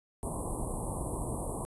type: band-stop noise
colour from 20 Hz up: pink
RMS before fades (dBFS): -35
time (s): 0.23-1.65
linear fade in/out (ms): 0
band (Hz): 1100 to 8200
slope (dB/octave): 96
effects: resampled to 24000 Hz